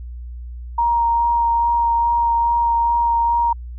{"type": "tone with vibrato", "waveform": "sine", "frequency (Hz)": 937, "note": "A#5", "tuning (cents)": 9, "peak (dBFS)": -14, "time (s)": [0.78, 3.53], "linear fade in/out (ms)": 5, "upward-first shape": "sine", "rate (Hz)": 2.4, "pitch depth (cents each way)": 10, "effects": ["added 60 Hz sine -29 dBFS peak until 3.78 s"]}